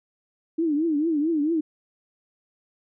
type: tone with vibrato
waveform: sine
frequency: 311.1 Hz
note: D#4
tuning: in tune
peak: -20 dBFS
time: 0.58-1.61 s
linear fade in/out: 10 ms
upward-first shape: triangle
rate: 4.5 Hz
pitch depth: 170 cents each way
effects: none